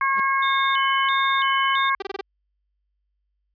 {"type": "harmonic tone", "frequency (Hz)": 543, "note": "C#5", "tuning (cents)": -36, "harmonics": [2, 3, 4], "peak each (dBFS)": [-20, -25, -26], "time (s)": [0.01, 1.95], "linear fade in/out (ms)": 2}
{"type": "tone with exponential growth", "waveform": "sawtooth", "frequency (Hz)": 202.7, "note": "G#3", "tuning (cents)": -42, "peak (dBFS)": -28, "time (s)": [0.12, 0.2], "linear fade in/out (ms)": 2, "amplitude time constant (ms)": 17}
{"type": "tone with vibrato", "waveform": "sine", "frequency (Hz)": 3315, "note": "G#7", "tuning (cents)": -4, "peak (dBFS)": -27, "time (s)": [0.42, 1.9], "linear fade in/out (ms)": 10, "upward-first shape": "square", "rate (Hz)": 1.5, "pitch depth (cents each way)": 160}
{"type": "tone bursts", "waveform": "sawtooth", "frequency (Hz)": 392, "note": "G4", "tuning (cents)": 0, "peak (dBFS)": -22, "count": 5, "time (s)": [2, 2.211], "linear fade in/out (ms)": 5, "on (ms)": 23, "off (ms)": 24}
{"effects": ["added 50 Hz sine -70 dBFS peak until 3.54 s", "resampled to 11025 Hz"]}